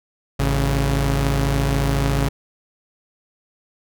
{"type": "tone pair together", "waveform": "sawtooth", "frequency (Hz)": [54.18, 138.59], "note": ["A1", "C#3"], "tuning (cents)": [-26, 0], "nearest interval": "octave + major third", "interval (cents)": 1626, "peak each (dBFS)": -16, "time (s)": [0.39, 2.29], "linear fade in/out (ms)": 10, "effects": []}